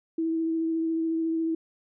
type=tone with vibrato; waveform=sine; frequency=325.7 Hz; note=E4; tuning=21 cents flat; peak=-24 dBFS; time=0.18-1.55 s; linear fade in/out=5 ms; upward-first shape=triangle; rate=14 Hz; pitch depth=17 cents each way; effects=none